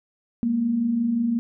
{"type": "tone pair together", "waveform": "sine", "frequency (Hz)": [209.4, 235], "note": ["G#3", "A#3"], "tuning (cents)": [15, 14], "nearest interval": "major second", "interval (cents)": 199, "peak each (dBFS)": [-30, -20], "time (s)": [0.43, 1.39], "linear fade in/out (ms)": 0, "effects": []}